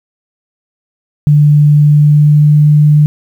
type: tone with pitch glide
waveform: sine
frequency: 147.9 to 149.45 Hz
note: D3 to D3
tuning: +13 to +31 cents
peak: -3 dBFS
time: 1.27-3.06 s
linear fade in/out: 0 ms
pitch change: +18 cents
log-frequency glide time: 1.76-2.63 s
effects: 7-bit